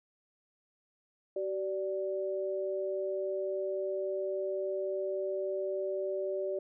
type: tone pair together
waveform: sine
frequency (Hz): 381.4 / 585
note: G4 / D5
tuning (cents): -47 / -7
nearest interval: perfect fifth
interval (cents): 740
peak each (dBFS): -34 / -34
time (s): 1.36-6.59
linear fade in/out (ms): 5
effects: none